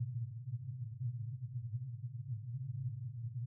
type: band-pass noise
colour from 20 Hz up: white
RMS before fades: -42 dBFS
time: 0-3.46 s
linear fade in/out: 10 ms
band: 110 to 130 Hz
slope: 96 dB/octave
effects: none